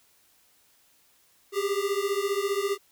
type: beating tone pair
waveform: square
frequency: 392 / 407 Hz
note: G4 / G#4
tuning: 0 / -35 cents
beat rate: 15 Hz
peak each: -29 / -29 dBFS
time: 1.52-2.78 s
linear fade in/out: 50 ms
effects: white hiss -63 dBFS RMS until 2.91 s